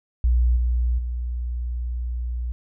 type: tone with level steps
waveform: sine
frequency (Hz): 60.3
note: B1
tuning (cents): -41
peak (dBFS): -15 / -18 / -24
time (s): 0.24-2.52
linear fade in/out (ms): 0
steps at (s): 0.56 / 0.98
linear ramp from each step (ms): 10
effects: none